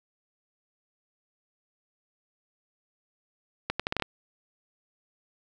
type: accelerating click train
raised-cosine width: 0.3 ms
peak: -11 dBFS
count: 7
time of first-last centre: 3.7-4.023 s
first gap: 96 ms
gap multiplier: 0.76
effects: none